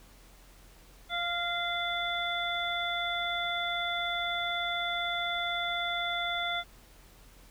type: harmonic tone with a mistuned harmonic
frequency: 696 Hz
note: F5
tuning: 6 cents flat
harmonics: 1 / 2 / 3 / 5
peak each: -35 / -35 / -36 / -34 dBFS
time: 1.09-6.64 s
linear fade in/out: 50 ms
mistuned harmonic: 3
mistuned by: -20 cents
effects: added 43 Hz sine -55 dBFS peak until 7.5 s + pink hiss -58 dBFS RMS until 7.5 s